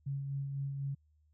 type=tone with tremolo; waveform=sine; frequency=138.59 Hz; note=C#3; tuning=in tune; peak=-33 dBFS; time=0.06-0.95 s; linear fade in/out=10 ms; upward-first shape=sine; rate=4 Hz; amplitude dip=35%; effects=added 76 Hz sine -66 dBFS peak until 1.33 s